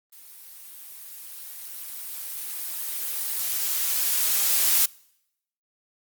blue noise with level ramp, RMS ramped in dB -47 to -19 dBFS, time 0.12-4.86 s, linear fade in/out 10 ms, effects noise-tail reverb RT60 0.8 s tail -25 dB re dry + Opus 32 kbps

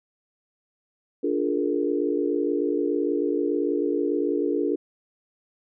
sine chord, Bb dominant seventh, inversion first, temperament just, 291.4 / 349.6 / 419.5 / 466.2 Hz, D4 / F4 / Ab4 / Bb4, -13 / +2 / +17 / 0 cents, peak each -26 / -27 / -27 / -29 dBFS, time 1.23-4.76 s, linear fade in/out 10 ms, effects none

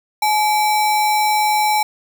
sine tone with sample-and-hold, 849 Hz, G#5, 38 cents sharp, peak -13 dBFS, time 0.22-1.83 s, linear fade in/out 5 ms, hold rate 3150 Hz, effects none

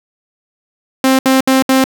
sawtooth tone bursts, 263.8 Hz, C4, 14 cents sharp, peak -4 dBFS, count 4, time 1.04-1.841 s, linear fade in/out 2 ms, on 150 ms, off 67 ms, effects none

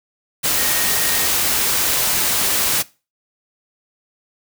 sine tone in noise, 1864.7 Hz, A#6, in tune, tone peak -29 dBFS, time 0.56-1.27 s, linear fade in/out 20 ms, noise white, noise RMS -18 dBFS, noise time 0.43-2.83 s, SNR -14 dB, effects noise-tail reverb RT60 0.3 s tail -20 dB re dry

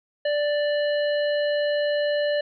harmonic tone, 587.3 Hz, D5, in tune, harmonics 1 / 3 / 5 / 7, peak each -21 / -31 / -35 / -38 dBFS, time 0.25-2.41 s, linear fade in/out 5 ms, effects none

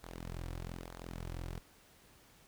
sawtooth tone with flanger, 43 Hz, F1, 26 cents flat, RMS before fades -44 dBFS, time 0.03-1.6 s, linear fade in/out 10 ms, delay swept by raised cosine 0.35 to 4.85 ms, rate 1.1 Hz, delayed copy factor -0.65, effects pink hiss -63 dBFS RMS until 2.47 s

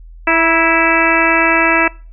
harmonic tone with a mistuned harmonic, 329.6 Hz, E4, in tune, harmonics 1 / 2 / 3 / 4 / 5 / 6 / 7 / 8, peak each -18 / -18 / -18 / -18 / -18 / -18 / -18 / -18 dBFS, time 0.27-1.88 s, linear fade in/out 5 ms, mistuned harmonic 3, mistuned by -32 cents, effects noise-tail reverb RT60 0.4 s tail -24 dB re dry + added 41 Hz sine -33 dBFS peak until 2.12 s

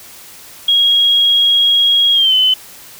sine tone with pitch glide, 3292 to 3036 Hz, G#7 to F#7, -16 to +44 cents, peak -8 dBFS, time 0.68-2.54 s, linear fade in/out 5 ms, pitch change -140 cents, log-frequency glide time 2.13-2.34 s, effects white hiss -37 dBFS RMS until 2.99 s

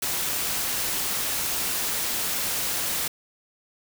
white noise, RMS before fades -27 dBFS, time 0.02-3.08 s, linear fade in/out 5 ms, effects none

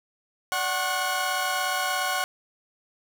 sawtooth tone cluster, 585 / 747 / 1086 / 1457 Hz, D5 / F#5 / C#6 / F#6, -7 / +16 / -36 / -27 cents, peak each -32 / -25 / -26 / -26 dBFS, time 0.52-2.24 s, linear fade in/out 0 ms, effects none

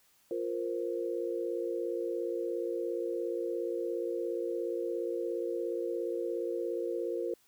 sine chord, F suspended fourth, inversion none, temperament equal, 349.2 / 466.2 / 523.3 Hz, F4 / Bb4 / C5, 0 / 0 / 0 cents, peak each -35 / -35 / -38 dBFS, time 0.31-7.34 s, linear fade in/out 2 ms, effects white hiss -67 dBFS RMS until 7.47 s

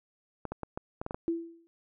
clicks, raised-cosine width 1 ms, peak -21 dBFS, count 8, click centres 0.453 / 0.52 / 0.633 / 0.775 / 1.015 / 1.064 / 1.109 / 1.145 s
sine tone with exponential decay, 334 Hz, E4, 23 cents sharp, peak -24 dBFS, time 1.28-1.67 s, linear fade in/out 0 ms, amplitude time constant 84 ms
effects none

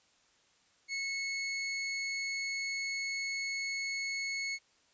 sawtooth tone, 2194 Hz, C#7, 18 cents flat, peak -30 dBFS, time 0.88-4.59 s, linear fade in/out 50 ms, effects white hiss -68 dBFS RMS until 4.93 s + resampled to 16000 Hz

